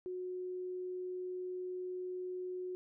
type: tone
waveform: sine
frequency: 365.3 Hz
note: F#4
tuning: 22 cents flat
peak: -38 dBFS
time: 0.06-2.75 s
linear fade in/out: 0 ms
effects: none